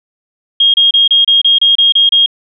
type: tone bursts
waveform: sine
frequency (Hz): 3250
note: G#7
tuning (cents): -38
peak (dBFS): -5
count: 10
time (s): 0.6-2.261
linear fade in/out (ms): 5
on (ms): 140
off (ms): 29
effects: none